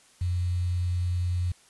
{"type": "tone with quantisation", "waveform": "sine", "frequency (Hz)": 89, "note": "F2", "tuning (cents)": 33, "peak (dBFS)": -24, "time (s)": [0.21, 1.52], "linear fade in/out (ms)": 5, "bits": 8, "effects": ["white hiss -58 dBFS RMS until 1.69 s", "resampled to 24000 Hz"]}